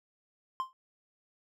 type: tone with exponential decay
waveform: triangle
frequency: 1046.5 Hz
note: C6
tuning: in tune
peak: -25 dBFS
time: 0.6-0.73 s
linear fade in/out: 0 ms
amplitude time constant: 27 ms
effects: none